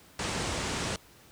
pink low-pass noise, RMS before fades -32 dBFS, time 0.19-0.96 s, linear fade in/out 2 ms, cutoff 9000 Hz, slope 48 dB/octave, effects pink hiss -56 dBFS RMS until 1.31 s + high-pass 60 Hz 12 dB/octave

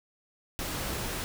pink noise, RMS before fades -34 dBFS, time 0.59-1.24 s, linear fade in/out 0 ms, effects none

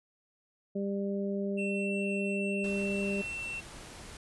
harmonic tone, 198.8 Hz, G3, 25 cents sharp, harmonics 1 / 2 / 3, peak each -32 / -35 / -39 dBFS, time 0.75-3.22 s, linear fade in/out 10 ms
triangle tone, 2699 Hz, E7, 40 cents sharp, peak -34 dBFS, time 1.57-3.61 s, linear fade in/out 20 ms
pink noise, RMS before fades -47 dBFS, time 2.64-4.17 s, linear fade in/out 2 ms
effects resampled to 24000 Hz

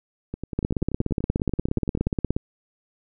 two click trains, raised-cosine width 3 ms, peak -9 / -17 dBFS, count 31 / 19, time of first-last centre 0.59-2.365 / 0.34-2.071 s, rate 16.9 / 10.4 Hz, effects none

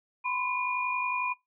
sine tone cluster, 998 / 1049 / 2432 Hz, B5 / C6 / D#7, +18 / +4 / -40 cents, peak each -31 / -38 / -31 dBFS, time 0.24-1.34 s, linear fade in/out 20 ms, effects noise-tail reverb RT60 0.2 s tail -22 dB re dry

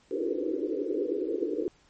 pink band-pass noise, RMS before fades -30 dBFS, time 0.11-1.68 s, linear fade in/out 0 ms, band 290 to 500 Hz, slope 96 dB/octave, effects pink hiss -63 dBFS RMS until 1.89 s + MP3 32 kbps

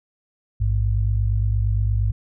sine tone pair together, 55.16 / 103.8 Hz, A1 / G#2, +5 / 0 cents, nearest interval major seventh, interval 1095 cents, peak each -20 dBFS, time 0.6-2.12 s, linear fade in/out 10 ms, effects none

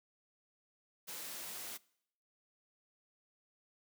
white noise, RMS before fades -45 dBFS, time 1.07-1.78 s, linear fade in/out 20 ms, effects noise-tail reverb RT60 0.7 s tail -23 dB re dry + high-pass 150 Hz 12 dB/octave

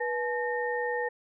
sine tone cluster, 486.5 / 858 / 1832 Hz, B4 / A5 / A#6, -26 / -44 / -31 cents, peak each -30 / -34 / -33 dBFS, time 0-1.09 s, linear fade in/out 10 ms, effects none

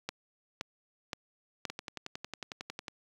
two click trains, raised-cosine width 0.2 ms, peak -21 / -17 dBFS, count 14 / 4, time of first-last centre 1.7-2.882 / 0.09-1.653 s, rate 11 / 1.92 Hz, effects high-pass 80 Hz 12 dB/octave + 9-bit

